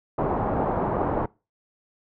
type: low-pass noise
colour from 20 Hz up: white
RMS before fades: -25 dBFS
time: 0.18-1.26 s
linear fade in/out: 5 ms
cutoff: 910 Hz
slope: 24 dB/octave
effects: noise-tail reverb RT60 0.3 s tail -24 dB re dry